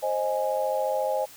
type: chord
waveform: sine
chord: Ab major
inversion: first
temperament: equal with one note detuned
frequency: 528.1 / 622.3 / 830.6 Hz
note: C5 / Eb5 / Ab5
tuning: +16 / 0 / 0 cents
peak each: -27 / -28 / -29 dBFS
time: 0.02-1.26 s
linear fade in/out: 20 ms
effects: white hiss -48 dBFS RMS until 1.36 s